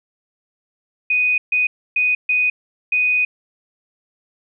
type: tone bursts at uneven times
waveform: sine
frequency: 2489 Hz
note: D#7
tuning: in tune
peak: -14 dBFS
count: 5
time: 1.1-1.38 / 1.52-1.67 / 1.96-2.15 / 2.29-2.5 / 2.92-3.25 s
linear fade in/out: 5 ms
effects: none